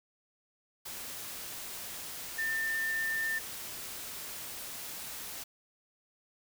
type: tone in noise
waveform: sine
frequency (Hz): 1796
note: A6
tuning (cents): +35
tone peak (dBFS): -30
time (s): 2.38-3.39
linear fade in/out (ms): 10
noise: white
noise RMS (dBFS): -42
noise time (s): 0.85-5.44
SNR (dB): +9
effects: none